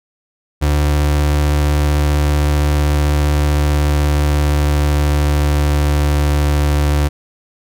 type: tone with pitch glide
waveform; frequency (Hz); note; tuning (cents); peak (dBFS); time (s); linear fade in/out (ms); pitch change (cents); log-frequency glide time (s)
35% pulse; 73.7 to 73.23; D2 to D2; +7 to -4; -10; 0.61-7.09; 20; -11; 3.35-6.36
effects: none